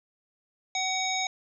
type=harmonic tone with a mistuned harmonic; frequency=752 Hz; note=F#5; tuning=28 cents sharp; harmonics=1 / 3 / 5 / 7 / 9; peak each=-31 / -32 / -32 / -41 / -33 dBFS; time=0.75-1.27 s; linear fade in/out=2 ms; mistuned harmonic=9; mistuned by=-49 cents; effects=none